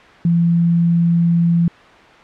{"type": "tone", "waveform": "sine", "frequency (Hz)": 169.8, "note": "F3", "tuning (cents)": -48, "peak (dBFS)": -11, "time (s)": [0.25, 1.68], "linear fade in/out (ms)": 2, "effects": ["white hiss -42 dBFS RMS until 2.23 s", "low-pass 2000 Hz 12 dB/octave"]}